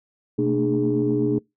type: tone cluster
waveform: sine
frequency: 127 / 221.9 / 230.1 / 300.2 / 414.3 Hz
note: B2 / A3 / A#3 / D4 / G#4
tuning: +49 / +15 / -22 / +38 / -4 cents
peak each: -26 / -29 / -28 / -21 / -23 dBFS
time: 0.38-1.39 s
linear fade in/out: 10 ms
effects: noise-tail reverb RT60 0.2 s tail -26 dB re dry + tanh soft clip ceiling -10 dBFS